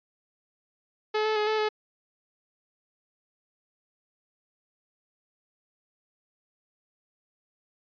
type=tone with pitch steps; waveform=sawtooth; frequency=428.8 / 434 / 422.7 / 434.2 / 427.4 Hz; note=A4 / A4 / G#4 / A4 / G#4; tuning=-45 / -24 / +31 / -23 / +50 cents; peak=-20 dBFS; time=1.14-1.69 s; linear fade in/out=10 ms; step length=110 ms; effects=resampled to 11025 Hz